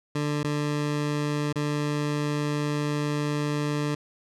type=tone with dropouts; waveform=20% pulse; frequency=147.7 Hz; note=D3; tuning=10 cents sharp; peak=-20 dBFS; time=0.15-3.95 s; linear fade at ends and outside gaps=5 ms; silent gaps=0.432-0.443 / 1.527-1.557 s; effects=low-pass 8000 Hz 12 dB/octave